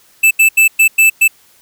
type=tone bursts at uneven times; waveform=square; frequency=2637 Hz; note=E7; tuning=in tune; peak=-6 dBFS; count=6; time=0.23-0.31 / 0.39-0.49 / 0.57-0.68 / 0.79-0.88 / 0.98-1.1 / 1.21-1.28 s; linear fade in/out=10 ms; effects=white hiss -49 dBFS RMS until 1.61 s